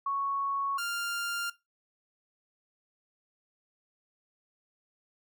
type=tone pair in turn; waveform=sine / sawtooth; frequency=1108.7 / 1396.9 Hz; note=C#6 / F6; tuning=0 / 0 cents; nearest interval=major third; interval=400 cents; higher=second; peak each=-28 dBFS; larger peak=neither; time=0.06-0.78 / 0.78-1.5 s; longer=neither; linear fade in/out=5 ms; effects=noise-tail reverb RT60 0.2 s tail -17 dB re dry